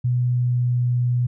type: tone with pitch glide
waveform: sine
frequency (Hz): 123.47 to 122.69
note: B2 to B2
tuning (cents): 0 to -11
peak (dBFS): -17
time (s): 0.04-1.27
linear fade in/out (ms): 10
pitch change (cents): -11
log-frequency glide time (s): 0.27-0.8
effects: none